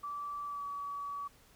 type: tone with pitch glide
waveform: sine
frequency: 1159 to 1139.1 Hz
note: D6 to C#6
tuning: -23 to +47 cents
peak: -37 dBFS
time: 0.03-1.28 s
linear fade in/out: 10 ms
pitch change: -30 cents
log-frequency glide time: 0.46-0.65 s
effects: pink hiss -63 dBFS RMS until 1.55 s